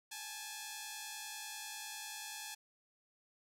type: tone pair together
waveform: 5% pulse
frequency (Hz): 819.8 / 870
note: G#5 / A5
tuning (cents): -23 / -20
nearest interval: minor second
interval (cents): 103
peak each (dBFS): -36 / -34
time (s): 0.11-2.55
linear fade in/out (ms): 10
effects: none